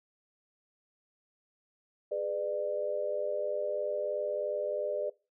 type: chord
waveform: sine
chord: G# diminished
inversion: none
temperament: just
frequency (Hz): 415.3 / 498.4 / 598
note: G#4 / B4 / D5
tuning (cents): 0 / +16 / +31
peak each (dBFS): -37 / -36 / -32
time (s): 2.11-5.1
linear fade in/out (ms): 10
effects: noise-tail reverb RT60 0.3 s tail -21 dB re dry